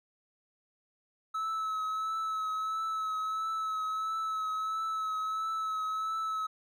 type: tone with vibrato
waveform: triangle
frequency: 1297 Hz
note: E6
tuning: 28 cents flat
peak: -29 dBFS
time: 1.34-6.47 s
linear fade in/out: 10 ms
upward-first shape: triangle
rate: 1.5 Hz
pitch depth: 27 cents each way
effects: none